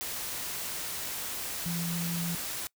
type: tone in noise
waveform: sine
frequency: 170.4 Hz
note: F3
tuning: 42 cents flat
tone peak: -31 dBFS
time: 1.66-2.35 s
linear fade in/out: 0 ms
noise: white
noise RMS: -36 dBFS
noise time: 0.01-2.67 s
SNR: +2 dB
effects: noise-tail reverb RT60 0.1 s tail -23 dB re dry